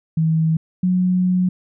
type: tone pair in turn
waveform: sine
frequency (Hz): 160.5 / 182.42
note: E3 / F#3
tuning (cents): -46 / -24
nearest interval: major second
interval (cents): 222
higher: second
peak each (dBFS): -14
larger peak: neither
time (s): 0.17-0.57 / 0.83-1.49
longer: second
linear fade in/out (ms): 5
effects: none